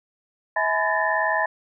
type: tone cluster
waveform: sine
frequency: 645 / 844 / 1005 / 1735 / 1814 Hz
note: E5 / G#5 / B5 / A6 / A#6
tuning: -38 / +28 / +30 / -25 / -48 cents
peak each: -26 dBFS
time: 0.56-1.46 s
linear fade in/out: 5 ms
effects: none